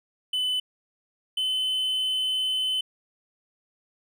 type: tone pair in turn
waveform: triangle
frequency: 3011 / 3041 Hz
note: F#7 / F#7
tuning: +30 / +47 cents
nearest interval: unison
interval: 17 cents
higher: second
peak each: -22 dBFS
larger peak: neither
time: 0.33-0.6 / 1.37-2.81 s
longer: second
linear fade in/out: 5 ms
effects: none